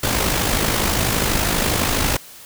pink noise with amplitude modulation, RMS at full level -17 dBFS, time 0.03-2.17 s, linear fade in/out 5 ms, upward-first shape sine, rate 52.2 Hz, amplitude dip 50%, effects white hiss -41 dBFS RMS until 2.45 s

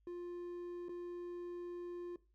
triangle tone with dropouts, 350.9 Hz, F4, 8 cents sharp, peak -40 dBFS, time 0.07-2.16 s, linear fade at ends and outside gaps 2 ms, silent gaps 0.885-0.892 s, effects noise-tail reverb RT60 0.3 s tail -18 dB re dry + added 52 Hz sine -70 dBFS peak until 2.34 s

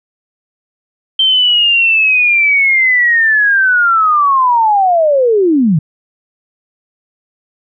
sine linear sweep, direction down, 3136 to 140.8 Hz, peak -7 dBFS, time 1.19-5.79 s, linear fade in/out 5 ms, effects none

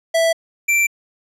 square tone pair in turn, 659 / 2348 Hz, E5 / D7, -1 / -1 cents, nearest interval octave + minor seventh, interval 2200 cents, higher second, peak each -14 / -14 dBFS, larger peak neither, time 0.14-0.33 / 0.68-0.87 s, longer neither, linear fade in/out 10 ms, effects low-pass 12000 Hz 12 dB/octave

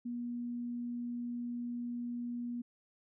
sine tone, 240.4 Hz, B3, 46 cents flat, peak -36 dBFS, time 0.05-2.62 s, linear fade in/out 10 ms, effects none

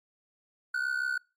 triangle ring-modulated tone, 1480 Hz, F#6, in tune, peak -23 dBFS, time 0.74-1.18 s, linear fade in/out 5 ms, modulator 33 Hz, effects noise-tail reverb RT60 0.3 s tail -26 dB re dry + MP3 64 kbps

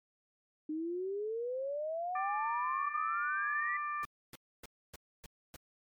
sine exponential sweep, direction up, 302.7 to 1998 Hz, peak -34 dBFS, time 0.69-3.77 s, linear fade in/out 5 ms
harmonic tone, 592 Hz, D5, 14 cents sharp, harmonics 2 / 3 / 4, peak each -35 / -42 / -47 dBFS, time 2.15-4.05 s, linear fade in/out 5 ms
pink noise bursts, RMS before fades -49 dBFS, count 6, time 4.03-5.562 s, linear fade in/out 0 ms, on 22 ms, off 280 ms
effects MP3 96 kbps

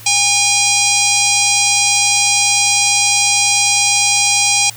harmonic tone, 811 Hz, G#5, 41 cents flat, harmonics 1 / 3 / 4 / 5 / 6 / 7 / 8 / 9 / 10, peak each -21 / -17 / -22 / -22 / -20 / -17 / -22 / -22 / -18 dBFS, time 0.06-4.7 s, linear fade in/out 5 ms, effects added 112 Hz sine -38 dBFS peak until 4.76 s + white hiss -37 dBFS RMS until 4.76 s

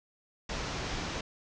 pink low-pass noise, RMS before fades -36 dBFS, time 0.49-1.21 s, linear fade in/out 5 ms, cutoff 6600 Hz, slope 48 dB/octave, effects none

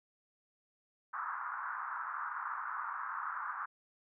pink band-pass noise, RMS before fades -40 dBFS, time 1.13-3.66 s, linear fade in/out 10 ms, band 1000 to 1500 Hz, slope 48 dB/octave, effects none

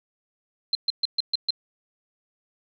sine tone bursts, 4122 Hz, C8, 27 cents flat, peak -19 dBFS, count 6, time 0.73-1.506 s, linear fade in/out 2 ms, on 21 ms, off 130 ms, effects none

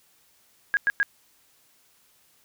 sine tone bursts, 1639 Hz, G#6, 23 cents flat, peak -18 dBFS, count 3, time 0.74-1.03 s, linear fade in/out 0 ms, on 30 ms, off 100 ms, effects white hiss -62 dBFS RMS until 2.44 s

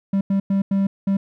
triangle tone bursts at uneven times, 196 Hz, G3, in tune, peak -14 dBFS, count 5, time 0.13-0.21 / 0.3-0.4 / 0.5-0.62 / 0.71-0.87 / 1.07-1.17 s, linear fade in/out 5 ms, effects none

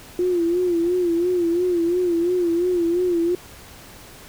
sine tone with vibrato, 349.2 Hz, F4, in tune, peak -17 dBFS, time 0.19-3.35 s, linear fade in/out 2 ms, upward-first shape sine, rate 2.9 Hz, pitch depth 76 cents each way, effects pink hiss -43 dBFS RMS until 4.28 s

